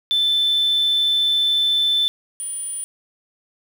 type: tone pair in turn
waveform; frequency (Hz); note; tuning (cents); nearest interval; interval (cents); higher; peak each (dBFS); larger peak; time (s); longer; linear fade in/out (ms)
sine; 3526 / 9435; A7 / D9; +3 / +7; octave + perfect fourth; 1704; second; -14 / -25; first; 0.11-2.08 / 2.4-2.84; first; 0
effects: tanh soft clip ceiling -12 dBFS + 7-bit